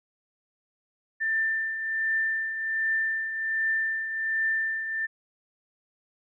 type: tone with tremolo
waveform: sine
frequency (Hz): 1784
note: A6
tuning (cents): +23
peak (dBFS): -22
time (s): 1.2-5.07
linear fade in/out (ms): 20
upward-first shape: triangle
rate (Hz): 1.3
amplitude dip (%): 60
effects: none